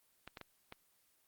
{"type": "clicks", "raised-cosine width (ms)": 0.3, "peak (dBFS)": -30, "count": 4, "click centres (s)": [0.276, 0.372, 0.413, 0.724], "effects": ["white hiss -73 dBFS RMS until 1.27 s", "Opus 24 kbps"]}